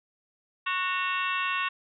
harmonic tone with a mistuned harmonic, 368 Hz, F#4, 9 cents flat, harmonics 3 / 4 / 5 / 6 / 7 / 8 / 9 / 10, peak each -30 / -35 / -34 / -40 / -31 / -43 / -41 / -42 dBFS, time 0.66-1.69 s, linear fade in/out 10 ms, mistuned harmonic 7, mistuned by +82 cents, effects none

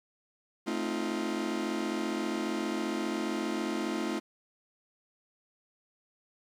40% pulse chord, F dominant seventh, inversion first, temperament just, 218.3 / 261.9 / 314.3 / 349.2 Hz, A3 / C4 / Eb4 / F4, -13 / +2 / +18 / 0 cents, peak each -35 / -37 / -35 / -35 dBFS, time 0.66-4.2 s, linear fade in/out 20 ms, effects low-pass 8000 Hz 12 dB/octave + 10-bit

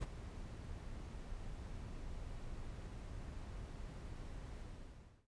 brown noise with ADSR envelope, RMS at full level -36 dBFS, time 0-5.27 s, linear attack 30 ms, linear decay 20 ms, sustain -12 dB, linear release 670 ms, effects noise-tail reverb RT60 0.1 s tail -18 dB re dry + resampled to 22050 Hz

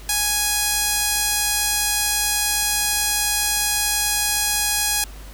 sawtooth tone with band-pass filter, 830.6 Hz, G#5, in tune, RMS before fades -21 dBFS, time 0.09-5.04 s, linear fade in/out 2 ms, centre 9600 Hz, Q 0.83, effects added 50 Hz sine -36 dBFS peak until 5.33 s + pink hiss -44 dBFS RMS until 5.33 s

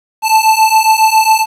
square beating tone pair, 874 / 881.3 Hz, A5 / A5, -12 / +3 cents, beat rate 7.3 Hz, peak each -11 / -10 dBFS, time 0.22-1.46 s, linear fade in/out 50 ms, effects resampled to 32000 Hz + 7-bit

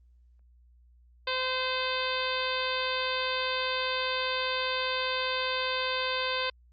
harmonic tone, 515 Hz, C5, 28 cents flat, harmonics 1 / 2 / 3 / 4 / 5 / 6 / 7 / 8 / 9, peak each -34 / -34 / -36 / -39 / -36 / -39 / -36 / -41 / -40 dBFS, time 1.27-6.5 s, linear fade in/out 5 ms, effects added 60 Hz sine -56 dBFS peak until 6.72 s + Opus 24 kbps

